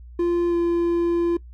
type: tone with pitch glide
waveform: triangle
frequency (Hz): 346.2 to 342.4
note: F4 to F4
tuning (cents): -15 to -34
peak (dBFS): -16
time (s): 0.19-1.37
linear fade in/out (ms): 5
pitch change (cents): -19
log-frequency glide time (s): 0.49-0.55
effects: noise-tail reverb RT60 0.1 s tail -21 dB re dry + added 60 Hz sine -39 dBFS peak until 1.53 s